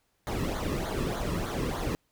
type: noise with flanger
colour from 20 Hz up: brown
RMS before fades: -31 dBFS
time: 0.27-1.95 s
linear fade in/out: 0 ms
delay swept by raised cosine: 0.37 to 1.37 ms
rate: 3.3 Hz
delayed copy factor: -0.75
effects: pink hiss -73 dBFS RMS until 2.11 s